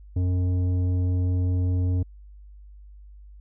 sine tone with tanh clipping, 90.5 Hz, F#2, 38 cents flat, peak -22 dBFS, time 0.16-2.03 s, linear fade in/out 5 ms, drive 10 dB, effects added 50 Hz sine -43 dBFS peak until 3.4 s

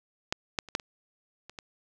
clicks, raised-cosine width 0.2 ms, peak -10 / -10 / -29 / -9 / -27 / -27 / -23 dBFS, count 7, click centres 0.325 / 0.588 / 0.687 / 0.751 / 0.798 / 1.496 / 1.588 s, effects none

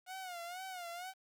sawtooth tone with vibrato, 721 Hz, F#5, 45 cents flat, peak -39 dBFS, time 0.06-1.14 s, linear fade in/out 50 ms, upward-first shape sine, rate 2.1 Hz, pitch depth 100 cents each way, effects 11-bit

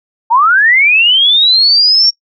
sine linear sweep, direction up, 876 to 5560 Hz, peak -5 dBFS, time 0.3-2.11 s, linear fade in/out 20 ms, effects noise-tail reverb RT60 0.1 s tail -23 dB re dry

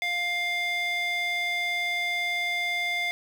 square tone with band-pass filter, 702 Hz, F5, 9 cents sharp, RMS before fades -28 dBFS, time 0.02-3.11 s, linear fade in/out 0 ms, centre 2600 Hz, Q 6.4, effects 8-bit

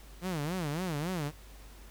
sawtooth tone with vibrato, 164.2 Hz, E3, 6 cents flat, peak -28 dBFS, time 0.21-1.32 s, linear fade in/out 50 ms, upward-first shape sine, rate 3.6 Hz, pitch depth 240 cents each way, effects added 50 Hz sine -49 dBFS peak until 1.9 s + pink hiss -56 dBFS RMS until 1.9 s

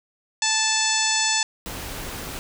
harmonic tone, 877 Hz, A5, 6 cents flat, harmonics 1 / 2 / 3 / 4 / 5 / 6 / 7 / 8 / 9, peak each -28 / -28 / -28 / -28 / -28 / -28 / -28 / -28 / -28 dBFS, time 0.42-1.43 s, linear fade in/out 2 ms
pink noise, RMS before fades -33 dBFS, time 1.66-2.39 s, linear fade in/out 0 ms
effects none

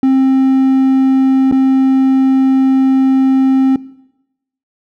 triangle tone with dropouts, 265 Hz, C4, 22 cents sharp, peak -5 dBFS, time 0.03-3.76 s, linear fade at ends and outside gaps 2 ms, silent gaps 1.514-1.523 s, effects noise-tail reverb RT60 0.9 s tail -20 dB re dry

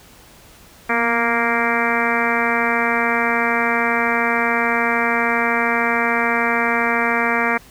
harmonic tone with a mistuned harmonic, 233.1 Hz, A#3, in tune, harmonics 1 / 2 / 3 / 4 / 5 / 6 / 7 / 8 / 9 / 10, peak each -25 / -25 / -25 / -25 / -25 / -25 / -25 / -25 / -25 / -25 dBFS, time 0.89-7.58 s, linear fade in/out 10 ms, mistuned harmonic 1, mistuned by +40 cents, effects pink hiss -46 dBFS RMS until 7.7 s

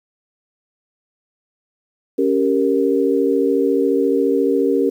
sine chord, G diminished, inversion second, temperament equal, 277.2 / 392 / 466.2 Hz, Db4 / G4 / Bb4, 0 / 0 / 0 cents, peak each -18 dBFS, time 2.18-4.9 s, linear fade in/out 10 ms, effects 8-bit

